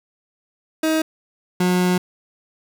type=tone pair in turn; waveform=30% pulse; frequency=316.4 / 180.78 Hz; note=D#4 / F#3; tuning=+29 / -40 cents; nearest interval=minor seventh; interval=969 cents; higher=first; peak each=-14 / -13 dBFS; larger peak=second; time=0.83-1.02 / 1.6-1.98 s; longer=second; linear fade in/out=5 ms; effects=none